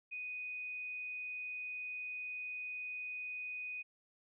sine tone, 2489 Hz, D#7, in tune, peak -40 dBFS, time 0.11-3.83 s, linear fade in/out 20 ms, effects none

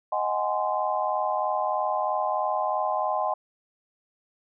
sine chord, Ab dominant seventh, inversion second, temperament just, 623 / 747.5 / 830.6 / 1038.3 Hz, Eb5 / Gb5 / Ab5 / C6, +2 / +17 / 0 / -14 cents, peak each -29 dBFS, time 0.12-3.34 s, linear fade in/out 5 ms, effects none

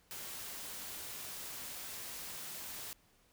white noise, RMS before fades -45 dBFS, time 0.11-2.93 s, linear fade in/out 0 ms, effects pink hiss -69 dBFS RMS until 3.32 s

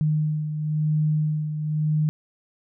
sine beating tone pair, 153 / 153.98 Hz, D#3 / D#3, -29 / -18 cents, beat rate 0.98 Hz, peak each -21 / -29 dBFS, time 0.01-2.09 s, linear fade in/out 0 ms, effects none

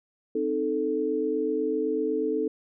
sine tone cluster, 262.2 / 310.3 / 439.1 Hz, C4 / D#4 / A4, +4 / -5 / -4 cents, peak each -32 / -29 / -26 dBFS, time 0.35-2.48 s, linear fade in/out 5 ms, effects none

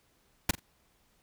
pink noise with echo, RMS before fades -24 dBFS, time 0.49-0.51 s, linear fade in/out 5 ms, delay 43 ms, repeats 2, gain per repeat -15 dB, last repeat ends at 0.596 s, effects pink hiss -69 dBFS RMS until 1.22 s

